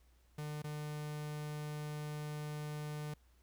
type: tone with dropouts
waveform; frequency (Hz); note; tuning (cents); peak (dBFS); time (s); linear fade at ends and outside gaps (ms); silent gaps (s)
45% pulse; 150; D3; +37; -40; 0.38-3.14; 5; 0.621-0.641
effects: added 60 Hz sine -65 dBFS peak until 3.42 s + pink hiss -74 dBFS RMS until 3.42 s